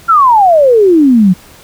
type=exponential sweep; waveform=sine; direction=down; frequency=1396.9 to 174.61 Hz; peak=-3 dBFS; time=0.08-1.34 s; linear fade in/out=20 ms; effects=pink hiss -38 dBFS RMS until 1.63 s